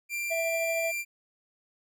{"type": "tone", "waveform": "45% pulse", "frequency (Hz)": 2370, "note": "D7", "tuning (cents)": 15, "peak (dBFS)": -30, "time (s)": [0.09, 1.05], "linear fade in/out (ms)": 50}
{"type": "tone with tremolo", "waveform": "triangle", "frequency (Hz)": 661, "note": "E5", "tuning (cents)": 5, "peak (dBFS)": -25, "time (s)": [0.3, 0.92], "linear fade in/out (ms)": 20, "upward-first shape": "triangle", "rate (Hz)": 13, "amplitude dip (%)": 30}
{"effects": []}